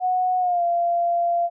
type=tone with pitch glide; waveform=sine; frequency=735 to 689.8 Hz; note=F#5 to F5; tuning=-12 to -22 cents; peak=-18 dBFS; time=0-1.5 s; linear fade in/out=50 ms; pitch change=-110 cents; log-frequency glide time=0.39-0.63 s; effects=none